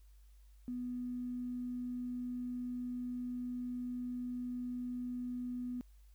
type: tone with tanh clipping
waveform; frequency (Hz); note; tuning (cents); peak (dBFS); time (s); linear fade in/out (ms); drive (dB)
triangle; 246.9; B3; 0; -37; 0.68-5.81; 0; 3
effects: added 50 Hz sine -57 dBFS peak until 6.14 s + white hiss -75 dBFS RMS until 6.14 s